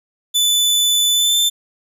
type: tone with pitch glide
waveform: sawtooth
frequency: 3496 to 3549 Hz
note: A7 to A7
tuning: -12 to +14 cents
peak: -10 dBFS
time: 0.34-1.5 s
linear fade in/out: 20 ms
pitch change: +26 cents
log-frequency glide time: 1.13-1.37 s
effects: none